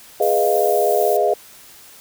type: chord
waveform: sine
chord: F half-diminished seventh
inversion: first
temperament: equal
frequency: 415.3 / 493.9 / 622.3 / 698.5 Hz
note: Ab4 / Cb5 / Eb5 / F5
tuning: 0 / 0 / 0 / 0 cents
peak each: -19 / -22 / -19 / -19 dBFS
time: 0.2-1.34 s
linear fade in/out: 5 ms
type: noise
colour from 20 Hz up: violet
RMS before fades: -29 dBFS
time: 0.22-1.17 s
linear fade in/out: 5 ms
effects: white hiss -44 dBFS RMS until 2 s